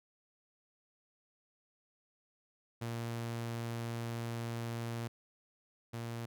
sawtooth tone pair in turn, 116.54 / 116.54 Hz, A#2 / A#2, 0 / 0 cents, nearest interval unison, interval 0 cents, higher neither, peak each -33 / -35 dBFS, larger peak first, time 2.81-5.08 / 5.93-6.26 s, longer first, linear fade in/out 10 ms, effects none

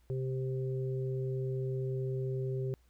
harmonic tone, 130.81 Hz, C3, in tune, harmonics 1 / 3 / 4, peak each -33 / -37 / -48 dBFS, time 0.1-2.74 s, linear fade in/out 0 ms, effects added 60 Hz sine -63 dBFS peak until 2.89 s + pink hiss -73 dBFS RMS until 2.89 s

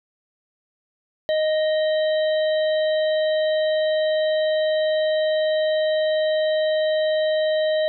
harmonic tone with a mistuned harmonic, 622.3 Hz, D#5, in tune, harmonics 1 / 3 / 5 / 6, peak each -18 / -32 / -35 / -34 dBFS, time 1.29-7.88 s, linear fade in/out 0 ms, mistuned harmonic 6, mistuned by +75 cents, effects none

